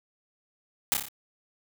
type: noise with echo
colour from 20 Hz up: white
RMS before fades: -23 dBFS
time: 0.92-0.94 s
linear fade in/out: 0 ms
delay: 29 ms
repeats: 5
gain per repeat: -4 dB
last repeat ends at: 1.085 s
effects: none